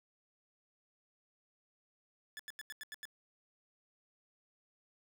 sawtooth tone bursts, 1730 Hz, A6, 30 cents flat, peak -40 dBFS, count 7, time 2.37-3.054 s, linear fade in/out 0 ms, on 24 ms, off 86 ms, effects none

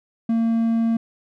triangle tone, 228.2 Hz, A#3, 37 cents flat, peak -15 dBFS, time 0.29-0.97 s, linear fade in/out 5 ms, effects none

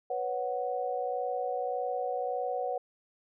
sine chord, B suspended second, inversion none, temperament just, 493.9 / 555.6 / 740.8 Hz, B4 / C#5 / F#5, 0 / +4 / +2 cents, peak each -34 / -36 / -33 dBFS, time 0.1-2.78 s, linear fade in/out 5 ms, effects none

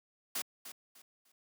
white noise with echo, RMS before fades -36 dBFS, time 0.35-0.42 s, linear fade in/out 5 ms, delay 300 ms, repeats 3, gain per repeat -11 dB, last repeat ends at 1.32 s, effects high-pass 200 Hz 12 dB/octave

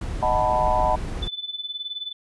brown noise, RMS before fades -28 dBFS, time 0.01-1.28 s, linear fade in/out 5 ms
sine chord, B dominant seventh, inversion first, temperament equal, 622.3 / 740 / 880 / 987.8 Hz, D#5 / F#5 / A5 / B5, 0 / 0 / 0 / 0 cents, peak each -24 dBFS, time 0.22-0.96 s, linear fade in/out 10 ms
sine tone with tremolo, 3502 Hz, A7, 9 cents flat, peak -26 dBFS, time 1.22-2.13 s, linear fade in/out 10 ms, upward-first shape sine, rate 19 Hz, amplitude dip 80%
effects resampled to 24000 Hz

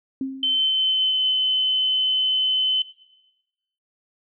sine tone with exponential decay, 266.5 Hz, C4, 32 cents sharp, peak -21 dBFS, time 0.21-0.67 s, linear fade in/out 2 ms, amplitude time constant 100 ms
sine tone with pitch glide, 3079 to 3044 Hz, G7 to F#7, -32 to +48 cents, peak -18 dBFS, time 0.43-2.82 s, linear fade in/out 2 ms, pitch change -20 cents, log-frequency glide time 0.56-1.26 s
effects noise-tail reverb RT60 1.0 s tail -17 dB re dry

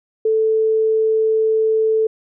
sine tone, 440 Hz, A4, in tune, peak -13 dBFS, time 0.25-2.07 s, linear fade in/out 5 ms, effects none

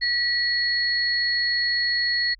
sine tone pair together, 1931 / 4342 Hz, B6 / C#8, -39 / -37 cents, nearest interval octave + major second, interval 1402 cents, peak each -23 / -23 dBFS, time 0.01-2.35 s, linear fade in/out 20 ms, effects added 40 Hz sine -49 dBFS peak until 2.39 s

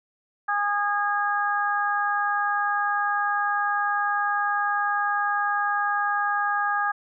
harmonic tone, 410 Hz, G#4, 22 cents flat, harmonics 2 / 3 / 4, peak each -26 / -26 / -26 dBFS, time 0.48-6.92 s, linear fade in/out 10 ms, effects none

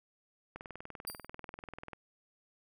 click train, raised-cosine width 0.5 ms, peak -29 dBFS, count 29, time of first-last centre 0.56-1.933 s, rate 20.4 Hz
10% pulse tone with exponential decay, 4735 Hz, D8, 13 cents sharp, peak -30 dBFS, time 1.07-1.27 s, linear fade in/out 5 ms, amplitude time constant 43 ms
effects none

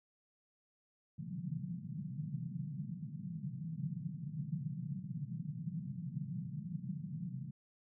white band-pass noise, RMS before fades -42 dBFS, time 1.18-7.51 s, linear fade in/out 10 ms, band 130 to 180 Hz, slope 48 dB/octave, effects none

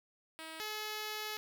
5% pulse tone pair in turn, 320 / 427.1 Hz, D#4 / G#4, +49 / +48 cents, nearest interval perfect fourth, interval 499 cents, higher second, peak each -33 / -27 dBFS, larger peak second, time 0.39-0.6 / 0.6-1.37 s, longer second, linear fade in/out 0 ms, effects none

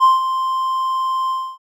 triangle tone with ADSR envelope, 1046.5 Hz, C6, in tune, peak -4 dBFS, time 0-1.58 s, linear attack 38 ms, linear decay 160 ms, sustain -11 dB, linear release 280 ms, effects tanh soft clip ceiling -2 dBFS

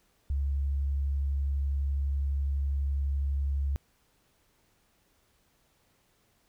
sine tone with vibrato, 69.6 Hz, C#2, 8 cents sharp, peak -26 dBFS, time 0.3-3.76 s, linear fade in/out 0 ms, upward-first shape triangle, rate 12 Hz, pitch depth 11 cents each way, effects pink hiss -69 dBFS RMS until 6.48 s

